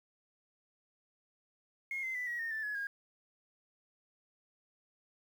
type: tone with pitch steps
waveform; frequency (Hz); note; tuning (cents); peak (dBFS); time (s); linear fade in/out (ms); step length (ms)
sine; 2152 / 2068 / 1987.1 / 1909.5 / 1834.9 / 1763.2 / 1694.3 / 1628.1; C7 / C7 / B6 / A#6 / A#6 / A6 / G#6 / G#6; +48 / -21 / +10 / +41 / -28 / +3 / +34 / -35; -34; 1.91-2.87; 2; 120
effects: tanh soft clip ceiling -31 dBFS + 10-bit